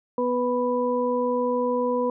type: harmonic tone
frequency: 246.9 Hz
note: B3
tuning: in tune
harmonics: 1 / 2 / 4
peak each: -27 / -23 / -28 dBFS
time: 0.18-2.1 s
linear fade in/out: 2 ms
effects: none